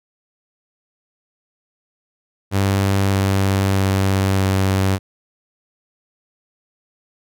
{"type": "tone with pitch steps", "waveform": "sawtooth", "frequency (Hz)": [98, 97.32, 96.65, 95.98], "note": ["G2", "G2", "G2", "G2"], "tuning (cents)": [0, -12, -24, -36], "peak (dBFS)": -11, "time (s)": [2.51, 4.99], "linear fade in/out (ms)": 50, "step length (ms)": 620, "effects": []}